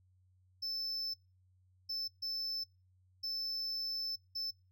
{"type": "tone bursts at uneven times", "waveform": "triangle", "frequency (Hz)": 5274, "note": "E8", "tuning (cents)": 0, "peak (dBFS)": -35, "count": 5, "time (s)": [[0.62, 1.14], [1.89, 2.08], [2.22, 2.64], [3.23, 4.16], [4.35, 4.51]], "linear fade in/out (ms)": 10, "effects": ["noise-tail reverb RT60 0.3 s tail -24 dB re dry", "added 92 Hz sine -66 dBFS peak until 4.71 s"]}